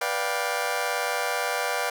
20% pulse chord, G dominant seventh, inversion first, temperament just, 490 / 588 / 705.6 / 784 Hz, B4 / D5 / F5 / G5, -14 / +2 / +18 / 0 cents, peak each -26 dBFS, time 0.01-1.9 s, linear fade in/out 5 ms, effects none

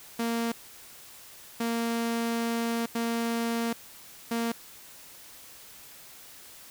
sawtooth tone bursts at uneven times, 231.7 Hz, A#3, 10 cents flat, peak -23 dBFS, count 4, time 0.19-0.52 / 1.6-2.86 / 2.95-3.73 / 4.31-4.52 s, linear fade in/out 5 ms, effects white hiss -49 dBFS RMS until 6.7 s

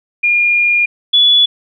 sine tone pair in turn, 2418 / 3420 Hz, D7 / A7, +50 / -50 cents, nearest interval tritone, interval 600 cents, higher second, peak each -9 / -6 dBFS, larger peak second, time 0.23-0.86 / 1.13-1.46 s, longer first, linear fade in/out 10 ms, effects none

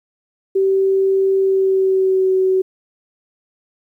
sine tone with pitch glide, 386 to 376.7 Hz, G4 to F#4, -27 to +31 cents, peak -12 dBFS, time 0.55-2.62 s, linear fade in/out 10 ms, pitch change -42 cents, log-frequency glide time 1.38-2.32 s, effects 9-bit

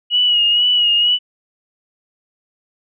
sine tone with vibrato, 2903 Hz, F#7, 34 cents flat, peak -11 dBFS, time 0.1-1.19 s, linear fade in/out 50 ms, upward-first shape sine, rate 2.1 Hz, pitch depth 39 cents each way, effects none

